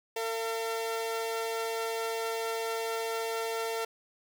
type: tone pair together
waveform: sawtooth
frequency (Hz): 452.5 / 681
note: A4 / F5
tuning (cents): +48 / -44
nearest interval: perfect fifth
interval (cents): 708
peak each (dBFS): -28 / -34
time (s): 0.16-3.85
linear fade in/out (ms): 5
effects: none